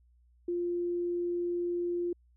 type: tone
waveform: sine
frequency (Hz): 349.2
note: F4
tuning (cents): 0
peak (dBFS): -29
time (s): 0.48-2.13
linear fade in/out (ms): 5
effects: added 60 Hz sine -61 dBFS peak until 2.36 s